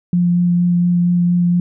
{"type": "tone with vibrato", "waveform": "sine", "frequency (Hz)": 175.4, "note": "F3", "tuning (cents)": 8, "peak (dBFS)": -11, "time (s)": [0.13, 1.6], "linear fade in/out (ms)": 2, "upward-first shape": "sine", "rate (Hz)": 4.3, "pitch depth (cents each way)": 10, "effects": []}